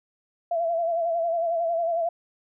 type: tone with vibrato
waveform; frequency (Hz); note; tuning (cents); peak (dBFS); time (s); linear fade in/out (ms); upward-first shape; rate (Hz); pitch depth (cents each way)
sine; 673; E5; +36; -22; 0.51-2.09; 5; sine; 11; 53
effects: none